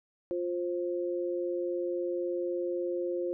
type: tone pair together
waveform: sine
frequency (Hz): 351.8 / 528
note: F4 / C5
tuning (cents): +13 / +16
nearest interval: perfect fifth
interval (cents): 703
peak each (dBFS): -31 / -34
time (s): 0.31-3.33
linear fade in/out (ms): 0
effects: none